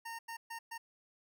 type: tone bursts at uneven times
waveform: 25% pulse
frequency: 918 Hz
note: A#5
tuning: 27 cents flat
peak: -38 dBFS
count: 4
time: 0.05-0.19 / 0.28-0.37 / 0.5-0.59 / 0.71-0.78 s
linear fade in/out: 10 ms
effects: none